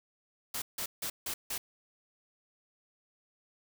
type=noise bursts; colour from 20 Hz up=white; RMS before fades=-36 dBFS; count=5; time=0.54-1.58 s; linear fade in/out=5 ms; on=80 ms; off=160 ms; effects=none